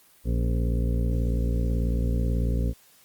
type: harmonic tone with a mistuned harmonic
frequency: 58.27 Hz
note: A#1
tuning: in tune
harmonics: 1 / 2 / 3 / 4 / 5 / 7 / 8 / 9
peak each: -23 / -29 / -33 / -35 / -37 / -40 / -41 / -42 dBFS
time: 0.24-2.74 s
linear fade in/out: 50 ms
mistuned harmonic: 5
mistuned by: -62 cents
effects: white hiss -57 dBFS RMS until 3.04 s + Opus 24 kbps